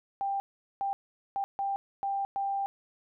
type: tone bursts at uneven times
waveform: sine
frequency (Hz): 791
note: G5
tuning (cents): +15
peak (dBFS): -28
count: 6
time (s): 0.21-0.4 / 0.81-0.93 / 1.36-1.44 / 1.59-1.76 / 2.03-2.25 / 2.36-2.66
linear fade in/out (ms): 0
effects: none